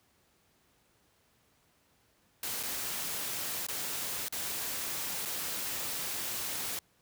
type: noise with dropouts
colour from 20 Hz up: white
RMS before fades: -36 dBFS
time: 2.43-6.79 s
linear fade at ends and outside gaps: 2 ms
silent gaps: 2.63-2.634 / 3.667-3.685 / 4.284-4.324 / 5.252-5.256 s
effects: pink hiss -69 dBFS RMS until 7.01 s + high-pass 60 Hz 12 dB/octave